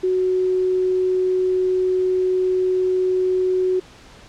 sine tone, 370 Hz, F#4, in tune, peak -16 dBFS, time 0.03-3.8 s, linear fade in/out 10 ms, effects pink hiss -45 dBFS RMS until 4.28 s + low-pass 6000 Hz 12 dB/octave

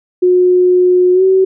sine tone with pitch glide, 362.2 to 379.1 Hz, F#4 to F#4, -37 to +42 cents, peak -6 dBFS, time 0.22-1.45 s, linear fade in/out 10 ms, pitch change +79 cents, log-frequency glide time 1.13-1.23 s, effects none

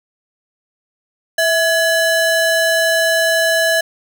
square ring-modulated tone, 1171 Hz, D6, 5 cents flat, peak -10 dBFS, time 1.38-3.81 s, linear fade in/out 5 ms, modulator 517 Hz, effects none

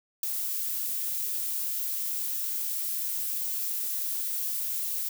violet noise with ADSR envelope, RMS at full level -24 dBFS, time 0.23-5.09 s, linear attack 3 ms, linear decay 5 ms, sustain -7 dB, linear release 8 ms, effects none

